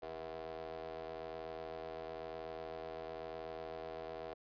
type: ring-modulated tone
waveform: 25% pulse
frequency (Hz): 81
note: E2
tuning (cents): -30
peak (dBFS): -37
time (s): 0.02-4.34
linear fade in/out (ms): 10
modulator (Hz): 563
effects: resampled to 11025 Hz